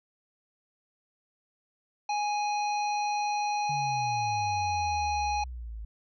harmonic tone, 830.6 Hz, G#5, in tune, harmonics 1 / 3 / 5 / 7, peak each -27 / -37 / -41 / -44 dBFS, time 2.09-5.44 s, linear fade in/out 5 ms
sine exponential sweep, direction down, 146.83 to 52.5 Hz, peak -36 dBFS, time 3.69-5.85 s, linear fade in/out 5 ms
effects none

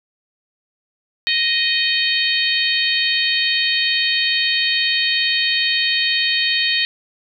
harmonic tone, 622.3 Hz, D#5, in tune, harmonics 3 / 4 / 5 / 6 / 7, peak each -22 / -22 / -22 / -22 / -22 dBFS, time 1.27-6.85 s, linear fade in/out 0 ms, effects none

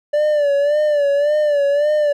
triangle tone with vibrato, 584 Hz, D5, 10 cents flat, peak -11 dBFS, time 0.13-2.13 s, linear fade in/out 10 ms, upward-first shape sine, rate 1.8 Hz, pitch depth 66 cents each way, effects none

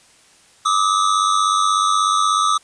square tone pair together, 1180.5 / 1277 Hz, D6 / D#6, +9 / +45 cents, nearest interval minor second, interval 136 cents, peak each -18 dBFS, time 0.65-2.58 s, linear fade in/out 10 ms, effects white hiss -51 dBFS RMS until 2.63 s + resampled to 22050 Hz

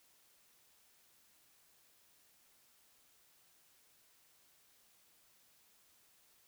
silence, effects white hiss -69 dBFS RMS until 6.47 s

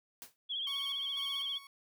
white noise with exponential decay, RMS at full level -43 dBFS, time 0.22-0.36 s, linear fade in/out 0 ms, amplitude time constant 29 ms
sine tone with vibrato, 3265 Hz, G#7, 30 cents flat, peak -34 dBFS, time 0.49-1.59 s, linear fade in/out 20 ms, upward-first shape sine, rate 15 Hz, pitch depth 70 cents each way
15% pulse tone with tremolo, 1111 Hz, C#6, 4 cents sharp, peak -37 dBFS, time 0.67-1.67 s, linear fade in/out 2 ms, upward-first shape square, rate 2 Hz, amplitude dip 60%
effects none

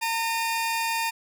sawtooth tone pair together, 913 / 2444 Hz, A#5 / D#7, -36 / -32 cents, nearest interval octave + perfect fourth, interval 1704 cents, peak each -22 / -27 dBFS, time 0.01-1.11 s, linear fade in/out 20 ms, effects none

